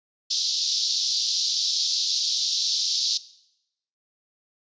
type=band-pass noise; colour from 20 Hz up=pink; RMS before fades=-25 dBFS; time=0.3-3.18 s; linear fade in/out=10 ms; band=3800 to 5800 Hz; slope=48 dB/octave; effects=noise-tail reverb RT60 0.8 s tail -18 dB re dry + resampled to 16000 Hz